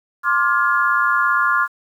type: chord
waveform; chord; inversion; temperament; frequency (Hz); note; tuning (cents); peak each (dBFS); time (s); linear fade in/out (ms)
sine; D half-diminished seventh; third; just; 1057.2 / 1174.7 / 1409.6 / 1691.5; C6 / D6 / F6 / Ab6; +18 / 0 / +16 / +31; -20 / -21 / -17 / -23; 0.23-1.68; 50
effects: 8-bit